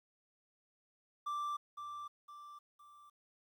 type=tone with echo; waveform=triangle; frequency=1174.7 Hz; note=D6; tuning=in tune; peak=-34 dBFS; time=1.26-1.57 s; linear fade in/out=10 ms; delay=510 ms; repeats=3; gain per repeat=-7 dB; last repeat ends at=3.1 s; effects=12-bit